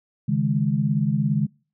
sine chord, C# suspended second, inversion none, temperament just, 138.59 / 155.92 / 207.9 Hz, C#3 / D#3 / G#3, 0 / +4 / +2 cents, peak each -23 dBFS, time 0.28-1.47 s, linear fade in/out 10 ms, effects noise-tail reverb RT60 0.4 s tail -26 dB re dry

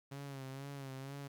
sawtooth tone with vibrato, 136.8 Hz, C#3, 23 cents flat, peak -40 dBFS, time 0.11-1.28 s, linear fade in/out 10 ms, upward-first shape sine, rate 2.1 Hz, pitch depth 56 cents each way, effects 12-bit

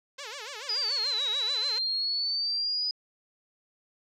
5% pulse tone with vibrato, 496.1 Hz, B4, 8 cents sharp, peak -26 dBFS, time 0.18-1.79 s, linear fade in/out 10 ms, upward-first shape sine, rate 6.9 Hz, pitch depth 280 cents each way
sine exponential two-way sweep, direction down then up, 4992 to 3813 to 4992 Hz, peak -26 dBFS, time 0.69-2.91 s, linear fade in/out 2 ms, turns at 1.25 s
effects low-pass 8000 Hz 12 dB/octave

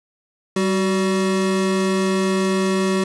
square tone pair together, 193.12 / 374.6 Hz, G3 / F#4, -26 / +21 cents, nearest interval major seventh, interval 1147 cents, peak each -20 / -21 dBFS, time 0.56-3.04 s, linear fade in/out 5 ms, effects resampled to 22050 Hz + 7-bit

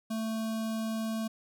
square tone with notch filter, 222.1 Hz, A3, 16 cents sharp, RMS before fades -33 dBFS, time 0.1-1.28 s, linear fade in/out 10 ms, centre 2000 Hz, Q 2, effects none

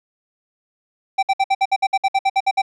square tone bursts, 778 Hz, G5, 13 cents flat, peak -14 dBFS, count 14, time 1.18-2.619 s, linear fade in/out 10 ms, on 48 ms, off 59 ms, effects low-pass 4000 Hz 12 dB/octave

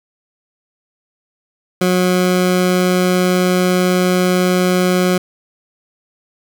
20% pulse tone, 181.8 Hz, F#3, 30 cents flat, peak -7 dBFS, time 1.81-5.18 s, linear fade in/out 5 ms, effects none

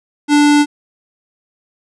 square tone, 293.1 Hz, D4, 3 cents flat, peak -8 dBFS, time 0.28-0.66 s, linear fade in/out 50 ms, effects resampled to 22050 Hz

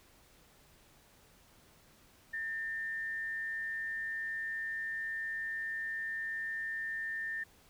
sine tone with frequency modulation, 1800 Hz, A6, 39 cents sharp, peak -35 dBFS, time 2.33-7.44 s, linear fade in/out 10 ms, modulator 141 Hz, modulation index 0.26, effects pink hiss -63 dBFS RMS until 7.69 s

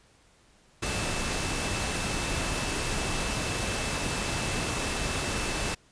sine tone in noise, 2637 Hz, E7, in tune, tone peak -39 dBFS, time 0.82-5.75 s, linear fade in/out 10 ms, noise pink, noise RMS -30 dBFS, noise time 0.82-5.75 s, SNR -12 dB, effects pink hiss -61 dBFS RMS until 5.91 s + resampled to 22050 Hz

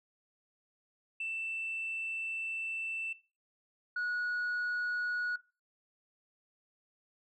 sine tone pair in turn, 2665 / 1459 Hz, E7 / F#6, +18 / -25 cents, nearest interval minor seventh, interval 1043 cents, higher first, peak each -33 / -30 dBFS, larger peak second, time 1.2-3.13 / 3.96-5.36 s, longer first, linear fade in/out 5 ms, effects noise-tail reverb RT60 0.3 s tail -19 dB re dry + tanh soft clip ceiling -30 dBFS

